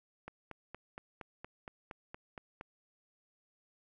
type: click train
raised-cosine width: 0.5 ms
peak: -29 dBFS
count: 11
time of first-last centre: 0.28-2.611 s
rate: 4.29 Hz
effects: none